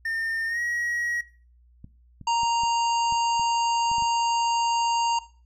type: tone with pitch glide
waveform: triangle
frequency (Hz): 1813 to 1904.2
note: A#6 to A#6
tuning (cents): -49 to +36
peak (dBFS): -24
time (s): 0.05-1.21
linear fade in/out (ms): 5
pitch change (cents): +85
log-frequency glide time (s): 0.47-0.6
type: clicks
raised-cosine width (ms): 5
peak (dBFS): -29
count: 9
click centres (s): 1.844 / 2.213 / 2.433 / 2.635 / 3.124 / 3.396 / 3.915 / 3.983 / 4.023
type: harmonic tone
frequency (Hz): 932.3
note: A#5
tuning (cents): 0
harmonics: 1 / 3 / 5 / 7 / 8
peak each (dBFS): -21 / -31 / -35 / -38 / -39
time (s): 2.27-5.19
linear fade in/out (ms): 5
effects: noise-tail reverb RT60 0.4 s tail -18 dB re dry + added 60 Hz sine -54 dBFS peak until 5.45 s